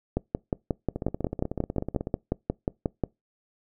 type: two click trains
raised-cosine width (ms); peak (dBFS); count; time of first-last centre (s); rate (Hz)
2; -17 / -11; 19 / 17; 0.96-2.071 / 0.17-3.037; 16.2 / 5.58
effects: noise-tail reverb RT60 0.2 s tail -25 dB re dry